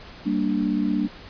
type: chord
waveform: sine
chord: G minor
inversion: none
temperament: equal with one note detuned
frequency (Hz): 196 / 232.3 / 293.7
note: G3 / Bb3 / D4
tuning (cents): 0 / -6 / 0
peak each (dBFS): -25 / -25 / -24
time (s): 0.25-1.08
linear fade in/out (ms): 20
effects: pink hiss -43 dBFS RMS until 1.29 s + resampled to 11025 Hz